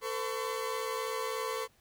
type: tone cluster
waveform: 40% pulse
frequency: 446.7 / 510 / 1024 / 1122 Hz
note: A4 / C5 / C6 / C#6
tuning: +26 / -44 / -38 / +21 cents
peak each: -36 / -38 / -40 / -38 dBFS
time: 0.01-1.68 s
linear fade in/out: 50 ms
effects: pink hiss -67 dBFS RMS until 1.8 s